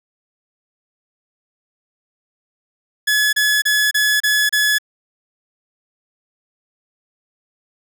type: tone bursts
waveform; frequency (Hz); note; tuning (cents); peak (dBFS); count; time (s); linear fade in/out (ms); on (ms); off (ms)
sawtooth; 1703; G#6; +43; -10; 6; 3.07-4.785; 10; 260; 31
effects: none